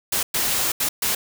white noise bursts at uneven times, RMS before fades -22 dBFS, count 4, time 0.12-0.23 / 0.34-0.72 / 0.8-0.89 / 1.02-1.15 s, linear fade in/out 5 ms, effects none

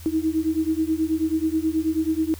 sine beating tone pair, 313.7 / 323 Hz, D#4 / E4, +14 / -35 cents, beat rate 9.3 Hz, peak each -23 / -23 dBFS, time 0.06-2.34 s, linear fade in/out 0 ms, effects added 82 Hz sine -38 dBFS peak until 2.39 s + white hiss -46 dBFS RMS until 2.39 s

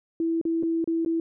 sine tone with dropouts, 329.6 Hz, E4, in tune, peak -22 dBFS, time 0.2-1.2 s, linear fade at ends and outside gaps 2 ms, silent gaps 0.414-0.452 / 0.627-0.633 / 0.843-0.875 / 1.049-1.06 s, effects none

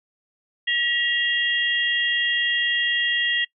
sine tone cluster, 1920 / 2796 / 3264 Hz, B6 / F7 / G#7, -49 / +1 / -31 cents, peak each -22 / -26 / -25 dBFS, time 0.67-3.45 s, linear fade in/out 10 ms, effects noise-tail reverb RT60 0.1 s tail -24 dB re dry

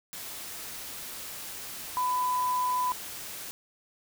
sine tone in noise, 1000 Hz, B5, 21 cents sharp, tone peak -25 dBFS, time 1.97-2.92 s, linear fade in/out 0 ms, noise white, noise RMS -40 dBFS, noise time 0.13-3.51 s, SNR +12 dB, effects none

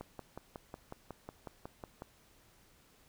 click train, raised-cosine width 1 ms, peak -29 dBFS, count 12, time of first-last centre 0.01-2.021 s, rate 5.47 Hz, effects pink hiss -65 dBFS RMS until 3.08 s

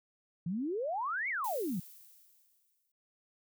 sine exponential two-way sweep, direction up then down, 159.9 to 2284 to 159.9 Hz, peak -32 dBFS, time 0.46-1.8 s, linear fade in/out 5 ms, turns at 1.29 s
violet noise with exponential decay, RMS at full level -41 dBFS, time 1.44-2.92 s, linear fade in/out 5 ms, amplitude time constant 320 ms
effects none

